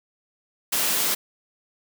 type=high-pass noise; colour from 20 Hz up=white; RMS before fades=-23 dBFS; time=0.72-1.15 s; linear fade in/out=10 ms; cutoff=160 Hz; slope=24 dB/octave; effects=none